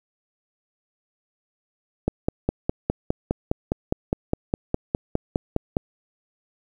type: click train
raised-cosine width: 2 ms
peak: -7 dBFS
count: 19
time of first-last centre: 2.08-5.769 s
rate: 4.88 Hz
effects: 8-bit